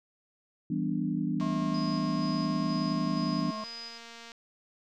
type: chord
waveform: sine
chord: E minor seventh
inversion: none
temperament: equal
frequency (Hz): 164.81 / 196 / 246.9 / 293.7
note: E3 / G3 / B3 / D4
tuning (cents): 0 / 0 / 0 / 0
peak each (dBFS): -33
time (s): 0.7-3.51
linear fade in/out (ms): 5
type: click train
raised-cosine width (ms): 0.2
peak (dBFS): -30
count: 678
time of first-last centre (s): 1.4-4.318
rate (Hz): 232
type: harmonic tone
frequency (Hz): 215.3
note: A3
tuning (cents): -37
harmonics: 1 / 3 / 5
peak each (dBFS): -39 / -41 / -37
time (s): 1.41-3.64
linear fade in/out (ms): 2
type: tone with tremolo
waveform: sine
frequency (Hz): 4973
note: D#8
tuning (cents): -2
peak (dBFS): -40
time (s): 1.74-3.98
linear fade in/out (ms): 5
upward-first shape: square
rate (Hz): 2.1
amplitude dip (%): 45
effects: none